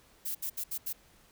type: noise bursts at uneven times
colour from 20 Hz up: violet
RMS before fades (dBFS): -35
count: 5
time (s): 0.25-0.35 / 0.42-0.5 / 0.57-0.64 / 0.71-0.78 / 0.86-0.93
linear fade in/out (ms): 10
effects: pink hiss -62 dBFS RMS until 1.31 s